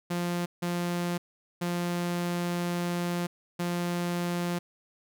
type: tone bursts at uneven times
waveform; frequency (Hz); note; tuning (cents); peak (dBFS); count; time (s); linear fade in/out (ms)
sawtooth; 174.61; F3; 0; -24; 4; 0.1-0.46 / 0.62-1.18 / 1.61-3.27 / 3.59-4.59; 10
effects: none